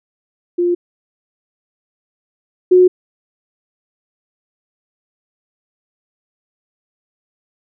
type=tone pair in turn; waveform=sine; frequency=350.4 / 364.7 Hz; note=F4 / F#4; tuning=+6 / -25 cents; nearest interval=minor second; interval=69 cents; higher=second; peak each=-12 / -5 dBFS; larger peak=second; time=0.58-0.75 / 2.71-2.88 s; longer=neither; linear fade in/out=10 ms; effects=none